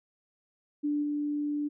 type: tone with level steps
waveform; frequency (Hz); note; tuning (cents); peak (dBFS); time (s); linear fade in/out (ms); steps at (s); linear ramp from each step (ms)
sine; 293.7; D4; 0; -26 / -28; 0.83-1.69; 20; 1.02; 20
effects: none